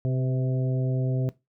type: harmonic tone with a mistuned harmonic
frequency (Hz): 130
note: C3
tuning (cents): -11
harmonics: 1 / 2 / 3 / 4 / 5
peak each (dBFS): -23 / -34 / -36 / -39 / -39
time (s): 0.05-1.29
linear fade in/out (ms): 0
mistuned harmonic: 4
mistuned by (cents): -30
effects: noise-tail reverb RT60 0.2 s tail -18 dB re dry